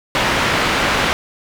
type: low-pass noise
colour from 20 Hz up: white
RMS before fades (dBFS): -17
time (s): 0.15-1.13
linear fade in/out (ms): 0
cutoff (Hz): 2300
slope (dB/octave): 12
effects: none